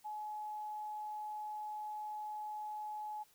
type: tone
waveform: sine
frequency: 848 Hz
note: G#5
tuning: 36 cents sharp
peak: -40 dBFS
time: 0.04-3.24 s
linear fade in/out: 20 ms
effects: white hiss -68 dBFS RMS until 3.34 s